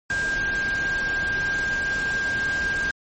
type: tone in noise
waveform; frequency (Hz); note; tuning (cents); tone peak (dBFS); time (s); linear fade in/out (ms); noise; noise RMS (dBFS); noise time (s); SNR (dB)
sine; 1600; G6; +35; -22; 0.1-2.91; 2; pink; -33; 0.1-2.91; +8
effects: MP3 32 kbps